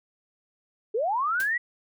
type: linear sweep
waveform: sine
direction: up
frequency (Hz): 398 to 1975.5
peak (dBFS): -23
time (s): 0.94-1.58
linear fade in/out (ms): 10
type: noise with exponential decay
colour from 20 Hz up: white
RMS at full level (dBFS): -34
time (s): 1.4-1.54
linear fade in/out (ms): 0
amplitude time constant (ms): 30
effects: none